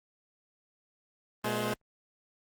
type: tone cluster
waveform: 10% pulse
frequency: 120.7 / 211.6 / 524 Hz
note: B2 / G#3 / C5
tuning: -39 / +33 / +2 cents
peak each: -26 / -23 / -30 dBFS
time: 1.44-1.74 s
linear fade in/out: 5 ms
effects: Opus 24 kbps